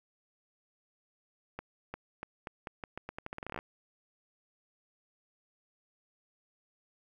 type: accelerating click train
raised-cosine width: 0.5 ms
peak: -24 dBFS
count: 20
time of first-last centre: 1.59-3.589 s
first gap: 350 ms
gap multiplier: 0.83
effects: 10-bit